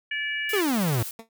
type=harmonic tone; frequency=579 Hz; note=D5; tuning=25 cents flat; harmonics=3 / 4 / 5; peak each=-29 / -31 / -33 dBFS; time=0.11-0.61 s; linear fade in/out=5 ms
type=noise with tremolo; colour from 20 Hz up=blue; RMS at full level=-34 dBFS; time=0.49-1.11 s; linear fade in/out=2 ms; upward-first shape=sine; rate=16 Hz; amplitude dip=30%
type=exponential sweep; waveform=45% pulse; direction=down; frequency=440 to 106.4 Hz; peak=-22 dBFS; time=0.53-1.03 s; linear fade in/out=5 ms
type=tone with exponential decay; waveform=15% pulse; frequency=225.9 Hz; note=A3; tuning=46 cents sharp; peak=-29 dBFS; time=1.19-1.29 s; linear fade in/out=2 ms; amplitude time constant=20 ms
effects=none